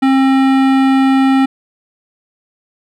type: tone with hard clipping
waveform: sine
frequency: 267.3 Hz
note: C4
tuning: 37 cents sharp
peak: -10 dBFS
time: 0.02-1.46 s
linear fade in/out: 10 ms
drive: 17 dB
effects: none